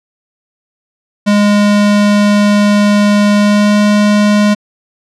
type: tone with pitch glide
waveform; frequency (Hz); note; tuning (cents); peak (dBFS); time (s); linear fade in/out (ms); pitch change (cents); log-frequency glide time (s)
square; 206 to 207.7; G#3 to G#3; -14 to 0; -7; 1.26-4.55; 20; +14; 3.36-3.78
effects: low-pass 7000 Hz 12 dB/octave